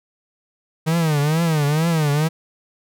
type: tone with vibrato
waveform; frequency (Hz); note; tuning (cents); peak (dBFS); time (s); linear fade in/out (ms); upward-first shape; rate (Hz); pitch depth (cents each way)
45% pulse; 155.8; D#3; +3; -16; 0.86-2.29; 20; triangle; 2.2; 170
effects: none